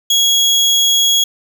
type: tone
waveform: 30% pulse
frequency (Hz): 3322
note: G#7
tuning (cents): 0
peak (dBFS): -7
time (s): 0.1-1.24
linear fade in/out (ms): 5
effects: 7-bit